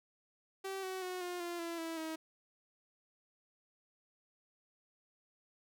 sawtooth tone with pitch steps, 386 / 375.7 / 365.6 / 355.8 / 346.3 / 337 / 328 / 319.2 Hz, G4 / F#4 / F#4 / F4 / F4 / E4 / E4 / D#4, -27 / +26 / -21 / +32 / -15 / +38 / -9 / +44 cents, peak -35 dBFS, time 0.64-2.16 s, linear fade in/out 10 ms, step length 190 ms, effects none

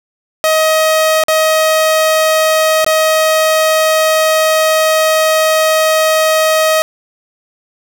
sawtooth tone with dropouts, 631 Hz, D#5, 24 cents sharp, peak -5 dBFS, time 0.44-6.82 s, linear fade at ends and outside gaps 0 ms, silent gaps 1.237-1.283 / 2.845-2.864 s, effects none

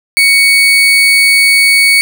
35% pulse tone, 2230 Hz, C#7, 10 cents sharp, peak -3 dBFS, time 0.17-2.01 s, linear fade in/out 0 ms, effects none

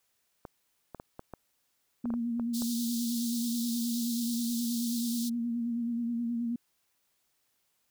clicks, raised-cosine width 1 ms, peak -27 dBFS, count 10, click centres 0.452 / 0.947 / 0.999 / 1.194 / 1.337 / 2.056 / 2.104 / 2.139 / 2.397 / 2.621 s
sine tone with vibrato, 235.3 Hz, A#3, 16 cents sharp, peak -29 dBFS, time 2.04-6.56 s, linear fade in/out 5 ms, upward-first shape sine, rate 9.4 Hz, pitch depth 38 cents each way
pink high-pass noise, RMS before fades -39 dBFS, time 2.53-5.3 s, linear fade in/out 20 ms, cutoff 3700 Hz, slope 48 dB/octave
effects white hiss -75 dBFS RMS until 7.9 s

